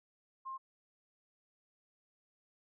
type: tone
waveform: sine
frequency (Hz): 1061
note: C6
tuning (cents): +24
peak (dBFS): -40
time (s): 0.45-0.58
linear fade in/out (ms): 20
effects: none